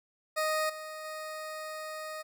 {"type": "tone with level steps", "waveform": "20% pulse", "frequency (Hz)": 622.3, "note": "D#5", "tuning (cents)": 0, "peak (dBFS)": [-23, -35, -33], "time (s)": [0.36, 2.23], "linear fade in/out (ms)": 20, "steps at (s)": [0.69, 1.04], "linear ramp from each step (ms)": 10, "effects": []}